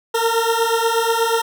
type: beating tone pair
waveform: 20% pulse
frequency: 453.8 / 462.1 Hz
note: A#4 / A#4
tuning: -47 / -15 cents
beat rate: 8.3 Hz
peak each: -14 / -14 dBFS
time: 0.14-1.42 s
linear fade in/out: 10 ms
effects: none